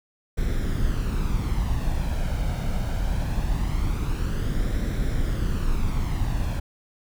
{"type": "noise with flanger", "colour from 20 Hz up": "brown", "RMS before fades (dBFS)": -24, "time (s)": [0.37, 6.6], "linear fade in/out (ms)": 10, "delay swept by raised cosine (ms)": [0.53, 1.36], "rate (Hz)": 0.22, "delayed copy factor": 0.5, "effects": []}